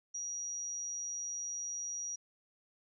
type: tone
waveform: sine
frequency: 5760 Hz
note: F#8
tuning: 47 cents flat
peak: -37 dBFS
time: 0.14-2.16 s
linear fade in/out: 10 ms
effects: none